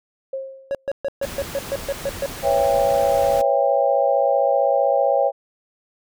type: tone with exponential decay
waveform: sine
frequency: 535 Hz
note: C5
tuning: 38 cents sharp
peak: -22 dBFS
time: 0.33-0.89 s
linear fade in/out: 5 ms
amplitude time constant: 120 ms
type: tone bursts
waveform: triangle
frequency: 554.4 Hz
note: C#5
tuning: in tune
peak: -18 dBFS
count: 10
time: 0.71-2.26 s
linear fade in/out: 0 ms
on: 38 ms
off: 130 ms
type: noise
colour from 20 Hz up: pink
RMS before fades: -33 dBFS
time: 1.22-3.42 s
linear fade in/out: 10 ms
type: chord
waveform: sine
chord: C# half-diminished seventh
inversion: third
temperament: just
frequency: 498.9 / 554.4 / 665.2 / 798.3 Hz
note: B4 / C#5 / E5 / G5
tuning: +17 / 0 / +16 / +31 cents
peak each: -24 / -18 / -22 / -21 dBFS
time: 2.42-5.32 s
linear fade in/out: 50 ms
effects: none